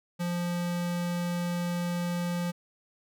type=tone; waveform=square; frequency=174.61 Hz; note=F3; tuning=in tune; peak=-29 dBFS; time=0.19-2.52 s; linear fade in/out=20 ms; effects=none